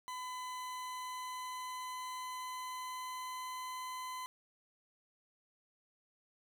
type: tone with pitch glide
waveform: 40% pulse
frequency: 1008 to 1017.4 Hz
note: B5 to C6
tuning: +35 to -49 cents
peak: -40 dBFS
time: 0.08-4.26 s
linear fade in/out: 0 ms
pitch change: +16 cents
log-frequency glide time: 0.53-3.85 s
effects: 13-bit